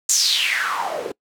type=noise with band-pass filter sweep; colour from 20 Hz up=white; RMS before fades=-21 dBFS; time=0.09-1.12 s; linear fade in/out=5 ms; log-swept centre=7300 to 380 Hz; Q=5.7; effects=noise-tail reverb RT60 0.1 s tail -24 dB re dry